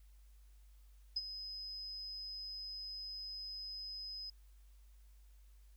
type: tone with ADSR envelope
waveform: sine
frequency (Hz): 5050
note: D#8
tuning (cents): +25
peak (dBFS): -32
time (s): 1.16-4.3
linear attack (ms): 8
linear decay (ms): 36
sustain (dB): -11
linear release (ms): 4
effects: added 50 Hz sine -58 dBFS peak until 5.76 s + white hiss -75 dBFS RMS until 5.76 s